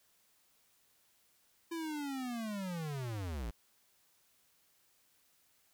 square linear sweep, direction down, 338.5 to 50 Hz, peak -38 dBFS, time 1.71-3.51 s, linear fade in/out 10 ms, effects white hiss -71 dBFS RMS until 5.73 s

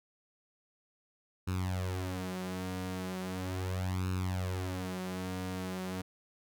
sawtooth tone with flanger, 92.5 Hz, F#2, in tune, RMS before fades -36 dBFS, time 1.47-6.02 s, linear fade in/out 10 ms, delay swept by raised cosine 0.75 to 6.65 ms, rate 0.38 Hz, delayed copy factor +0.85, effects none

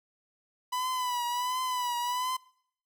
45% pulse tone with vibrato, 992 Hz, B5, 7 cents sharp, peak -29 dBFS, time 0.72-2.37 s, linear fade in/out 10 ms, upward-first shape triangle, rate 1.4 Hz, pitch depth 64 cents each way, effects noise-tail reverb RT60 0.7 s tail -24 dB re dry

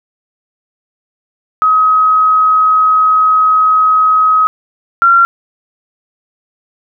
sine tone pair in turn, 1269 / 1372.6 Hz, D#6 / F6, +34 / -30 cents, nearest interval minor second, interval 136 cents, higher second, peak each -6 / -4 dBFS, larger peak second, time 1.62-4.47 / 5.02-5.25 s, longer first, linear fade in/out 0 ms, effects none

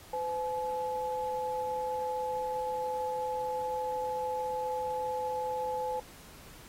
sine tone pair together, 508 / 854.4 Hz, B4 / G#5, +49 / +49 cents, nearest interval major sixth, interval 900 cents, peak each -34 / -33 dBFS, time 0.13-6 s, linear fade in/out 5 ms, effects pink hiss -53 dBFS RMS until 6.68 s + AAC 48 kbps

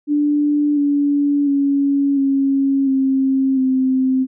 sine tone with pitch steps, 293.7 / 286.8 / 280.1 / 273.6 / 267.2 / 260.9 Hz, D4 / D4 / C#4 / C#4 / C4 / C4, 0 / -41 / +18 / -23 / +36 / -5 cents, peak -13 dBFS, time 0.07-4.27 s, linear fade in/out 50 ms, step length 700 ms, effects none

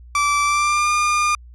30% pulse tone with pitch glide, 1162 to 1208.5 Hz, D6 to D6, -19 to +49 cents, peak -13 dBFS, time 0.15-1.35 s, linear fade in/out 2 ms, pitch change +68 cents, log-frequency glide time 0.43-0.91 s, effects added 60 Hz sine -39 dBFS peak until 1.54 s + resampled to 22050 Hz

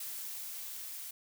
blue noise with level ramp, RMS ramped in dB -41 to -44 dBFS, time 0-1.11 s, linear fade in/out 5 ms, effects none

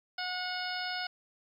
harmonic tone, 729 Hz, F#5, 26 cents flat, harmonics 1 / 2 / 3 / 4 / 5 / 6 / 7, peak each -39 / -38 / -43 / -43 / -46 / -42 / -41 dBFS, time 0.18-1.07 s, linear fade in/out 5 ms, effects 11-bit

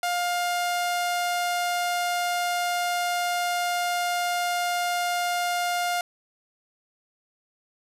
sawtooth tone, 706 Hz, F5, 19 cents sharp, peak -20 dBFS, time 0.03-6.01 s, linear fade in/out 2 ms, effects resampled to 32000 Hz + 9-bit

